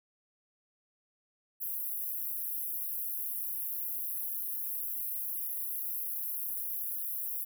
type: high-pass noise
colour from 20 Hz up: pink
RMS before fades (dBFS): -36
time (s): 1.6-7.45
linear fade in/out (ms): 20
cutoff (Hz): 11000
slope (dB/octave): 96
effects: none